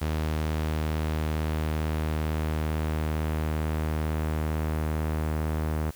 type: tone with low-pass filter sweep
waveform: sawtooth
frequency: 77.78 Hz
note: D#2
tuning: in tune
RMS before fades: -28 dBFS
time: 0.01-5.91 s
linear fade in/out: 10 ms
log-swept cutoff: 5000 to 1800 Hz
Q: 0.73
effects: white hiss -51 dBFS RMS until 5.95 s